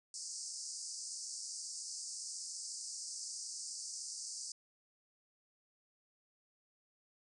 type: band-pass noise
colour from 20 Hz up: pink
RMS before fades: -45 dBFS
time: 0.14-4.52 s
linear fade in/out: 2 ms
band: 4700 to 9100 Hz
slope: 96 dB/octave
effects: none